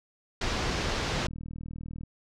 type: low-pass noise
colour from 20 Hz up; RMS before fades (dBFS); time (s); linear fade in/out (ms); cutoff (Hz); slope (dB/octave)
pink; -30; 0.41-1.27; 5; 5900; 24
type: click train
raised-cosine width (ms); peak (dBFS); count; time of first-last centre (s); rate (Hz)
5; -28; 32; 1.26-2.035; 40
effects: none